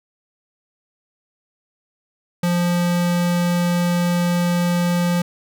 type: tone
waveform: square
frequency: 174.9 Hz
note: F3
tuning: 3 cents sharp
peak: -17 dBFS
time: 2.43-5.22 s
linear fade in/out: 5 ms
effects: none